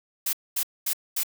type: noise bursts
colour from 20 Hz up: blue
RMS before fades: -26 dBFS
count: 4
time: 0.26-1.234 s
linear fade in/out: 5 ms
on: 71 ms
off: 230 ms
effects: none